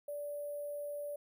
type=tone with sample-and-hold; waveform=sine; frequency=582 Hz; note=D5; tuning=16 cents flat; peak=-38 dBFS; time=0.08-1.16 s; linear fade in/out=5 ms; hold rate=11025 Hz; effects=none